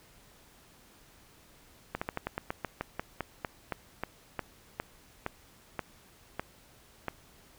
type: slowing click train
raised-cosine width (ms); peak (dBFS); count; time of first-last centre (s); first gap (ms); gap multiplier
0.5; -17; 20; 1.95-7.083; 65; 1.14
effects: pink hiss -59 dBFS RMS until 7.58 s